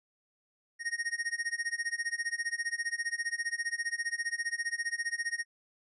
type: tone with tremolo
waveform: square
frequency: 1864 Hz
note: A#6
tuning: 1 cent flat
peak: -29 dBFS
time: 0.79-5.45 s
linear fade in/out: 50 ms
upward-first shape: sine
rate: 15 Hz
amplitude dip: 95%
effects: resampled to 24000 Hz

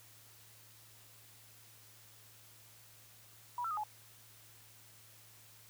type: tone with pitch steps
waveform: sine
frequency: 972 / 1338 / 1240 / 848 Hz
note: B5 / E6 / D#6 / G#5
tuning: -28 / +25 / -6 / +36 cents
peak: -35 dBFS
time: 3.58-3.836 s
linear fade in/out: 2 ms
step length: 64 ms
effects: added 110 Hz sine -65 dBFS peak until 5.69 s + white hiss -60 dBFS RMS until 5.69 s

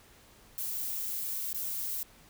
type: noise with dropouts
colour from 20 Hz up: violet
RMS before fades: -35 dBFS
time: 0.58-2.03 s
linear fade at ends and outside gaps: 0 ms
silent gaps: 1.529-1.545 s
effects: pink hiss -58 dBFS RMS until 2.29 s

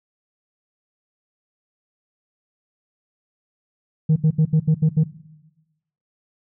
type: tone bursts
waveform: sine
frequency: 156.6 Hz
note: D#3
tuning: 11 cents sharp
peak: -10 dBFS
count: 7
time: 4.09-5.038 s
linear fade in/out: 10 ms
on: 72 ms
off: 74 ms
effects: noise-tail reverb RT60 1.0 s tail -17 dB re dry + tanh soft clip ceiling -11 dBFS

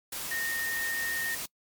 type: tone in noise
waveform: sine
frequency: 1843 Hz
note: A#6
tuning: 20 cents flat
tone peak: -30 dBFS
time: 0.31-1.35 s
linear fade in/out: 5 ms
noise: white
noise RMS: -36 dBFS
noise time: 0.12-1.46 s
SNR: +3 dB
effects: noise-tail reverb RT60 0.1 s tail -26 dB re dry + MP3 96 kbps

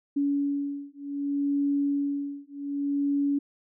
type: beating tone pair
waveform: sine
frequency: 282.9 / 283.55 Hz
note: C#4 / C#4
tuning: +35 / +39 cents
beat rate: 0.65 Hz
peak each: -28 dBFS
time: 0.16-3.39 s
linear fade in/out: 10 ms
effects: none

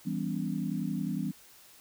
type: chord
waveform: sine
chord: C# half-diminished seventh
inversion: first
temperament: equal with one note detuned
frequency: 164.81 / 196 / 246.9 / 284.2 Hz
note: E3 / G3 / B3 / C#4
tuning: 0 / 0 / 0 / +43 cents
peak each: -35 / -34 / -36 / -37 dBFS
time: 0.05-1.32 s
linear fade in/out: 20 ms
effects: white hiss -56 dBFS RMS until 1.8 s

